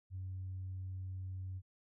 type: tone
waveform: sine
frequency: 93.5 Hz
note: F#2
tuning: 19 cents sharp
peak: -39 dBFS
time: 0.1-1.62 s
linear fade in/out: 50 ms
effects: tanh soft clip ceiling -36 dBFS